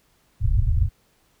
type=low-pass noise; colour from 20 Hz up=white; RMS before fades=-19 dBFS; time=0.4-0.9 s; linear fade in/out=50 ms; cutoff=110 Hz; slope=48 dB/octave; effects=pink hiss -63 dBFS RMS until 1.4 s